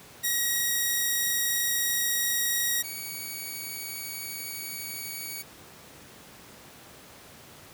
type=tone pair in turn; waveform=5% pulse; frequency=1897 / 2256 Hz; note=A#6 / C#7; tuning=+30 / +30 cents; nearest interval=minor third; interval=300 cents; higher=second; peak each=-14 / -25 dBFS; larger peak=first; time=0.23-2.83 / 2.83-5.43 s; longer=neither; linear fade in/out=20 ms; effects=pink hiss -49 dBFS RMS until 7.73 s + high-pass 100 Hz 12 dB/octave